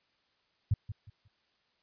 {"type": "tone with echo", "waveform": "sine", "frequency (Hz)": 103.3, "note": "G#2", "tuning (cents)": -9, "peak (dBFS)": -22, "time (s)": [0.71, 0.74], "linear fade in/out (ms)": 5, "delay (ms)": 180, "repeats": 3, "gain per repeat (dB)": -12, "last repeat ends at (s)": 1.28, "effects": ["white hiss -73 dBFS RMS until 1.82 s", "resampled to 11025 Hz"]}